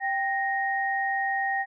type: tone pair together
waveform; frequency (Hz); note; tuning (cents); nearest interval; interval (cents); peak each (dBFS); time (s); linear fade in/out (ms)
sine; 784 / 1864.7; G5 / A#6; 0 / 0; octave + minor third; 1500; -27; 0-1.66; 50
effects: none